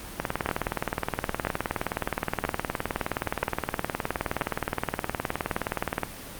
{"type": "two click trains", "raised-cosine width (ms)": 0.5, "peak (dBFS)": [-9, -10], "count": [5, 113], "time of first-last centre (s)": [[0.49, 4.412], [0.2, 6.033]], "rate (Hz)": [1.02, 19.2], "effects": ["pink hiss -40 dBFS RMS until 6.39 s", "Opus 32 kbps"]}